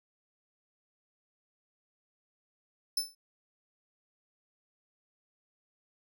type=tone with exponential decay; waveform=sawtooth; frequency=5274 Hz; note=E8; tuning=in tune; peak=-22 dBFS; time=2.97-3.15 s; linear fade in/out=5 ms; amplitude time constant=38 ms; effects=none